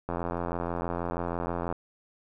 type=click train; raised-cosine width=1 ms; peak=-17 dBFS; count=142; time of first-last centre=0.09-1.726 s; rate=86.2 Hz; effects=none